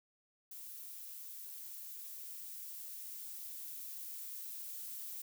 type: noise with level ramp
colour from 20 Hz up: violet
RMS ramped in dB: -49 to -45 dBFS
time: 0.51-5.22 s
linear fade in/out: 5 ms
effects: none